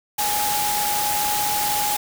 sine tone in noise, 832 Hz, G#5, 3 cents sharp, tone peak -23 dBFS, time 0.18-1.97 s, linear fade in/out 10 ms, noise white, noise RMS -24 dBFS, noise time 0.18-1.97 s, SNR -2 dB, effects none

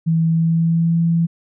sine tone with pitch glide, 163.3 to 167.21 Hz, E3 to E3, -16 to +25 cents, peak -13 dBFS, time 0.06-1.27 s, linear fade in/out 20 ms, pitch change +41 cents, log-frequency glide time 0.25-0.99 s, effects none

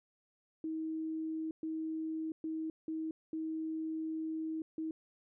sine tone bursts at uneven times, 318.2 Hz, D#4, 39 cents sharp, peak -35 dBFS, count 6, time 0.64-1.51 / 1.63-2.32 / 2.44-2.7 / 2.88-3.11 / 3.33-4.62 / 4.78-4.91 s, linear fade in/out 2 ms, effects none

